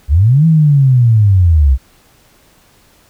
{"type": "linear two-way sweep", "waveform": "sine", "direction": "up then down", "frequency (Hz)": [61.74, 164.81, 61.74], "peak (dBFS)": -5, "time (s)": [0.08, 1.78], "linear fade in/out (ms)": 50, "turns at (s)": 0.46, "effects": ["pink hiss -49 dBFS RMS until 3.09 s"]}